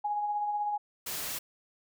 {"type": "tone with tremolo", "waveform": "sine", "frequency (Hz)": 830.6, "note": "G#5", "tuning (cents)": 0, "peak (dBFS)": -27, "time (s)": [0.04, 0.78], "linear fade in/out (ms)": 10, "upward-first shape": "sine", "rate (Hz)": 16, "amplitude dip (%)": 35}
{"type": "noise", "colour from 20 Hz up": "white", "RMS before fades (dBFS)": -36, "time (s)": [1.06, 1.39], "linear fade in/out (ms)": 10}
{"effects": []}